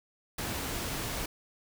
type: noise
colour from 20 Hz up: pink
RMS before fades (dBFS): -35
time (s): 0.38-1.26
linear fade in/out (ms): 5
effects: none